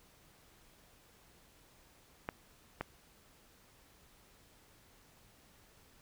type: clicks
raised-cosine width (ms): 0.5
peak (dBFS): -21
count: 2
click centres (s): 2.289 / 2.81
effects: pink hiss -64 dBFS RMS until 6.01 s